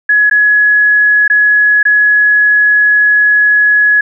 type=tone with dropouts; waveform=sine; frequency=1686 Hz; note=G#6; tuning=26 cents sharp; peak=-5 dBFS; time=0.09-4.01 s; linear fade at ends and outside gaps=5 ms; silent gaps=0.298-0.311 / 1.279-1.299 / 1.83-1.852 s; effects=none